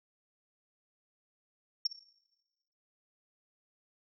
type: tone with echo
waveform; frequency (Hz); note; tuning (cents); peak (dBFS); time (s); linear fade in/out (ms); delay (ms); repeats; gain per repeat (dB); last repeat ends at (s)
sine; 5480; F8; -34; -25; 1.85-1.87; 5; 60; 2; -13; 1.99
effects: noise-tail reverb RT60 1.0 s tail -17 dB re dry + tanh soft clip ceiling -21 dBFS